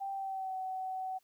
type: tone with pitch glide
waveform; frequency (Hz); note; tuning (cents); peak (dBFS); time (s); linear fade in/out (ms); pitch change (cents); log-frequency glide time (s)
sine; 784 to 753.4; G5 to F#5; 0 to +31; -35; 0-1.19; 20; -69; 0.12-0.56
effects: white hiss -73 dBFS RMS until 1.23 s